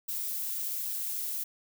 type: noise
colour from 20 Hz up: violet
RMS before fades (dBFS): -34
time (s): 0.08-1.44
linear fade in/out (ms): 10
effects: none